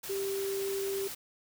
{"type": "tone in noise", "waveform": "sine", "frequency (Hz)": 392, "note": "G4", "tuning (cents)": 0, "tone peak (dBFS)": -31, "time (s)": [0.09, 1.08], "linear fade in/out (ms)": 10, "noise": "white", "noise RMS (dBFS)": -41, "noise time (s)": [0.03, 1.15], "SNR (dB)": 7, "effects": []}